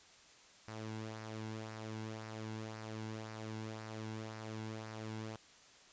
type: tone with flanger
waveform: sawtooth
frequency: 109.8 Hz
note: A2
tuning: 3 cents flat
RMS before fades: -45 dBFS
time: 0.68-5.36 s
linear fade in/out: 0 ms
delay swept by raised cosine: 0.28 to 1.68 ms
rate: 1.9 Hz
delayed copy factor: -0.5
effects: white hiss -61 dBFS RMS until 5.92 s + resampled to 16000 Hz